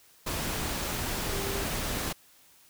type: tone in noise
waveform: sine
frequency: 395.1 Hz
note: G4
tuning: 14 cents sharp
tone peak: -35 dBFS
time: 1.32-1.64 s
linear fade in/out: 10 ms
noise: pink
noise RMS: -32 dBFS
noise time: 0.26-2.13 s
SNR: -6 dB
effects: white hiss -59 dBFS RMS until 2.69 s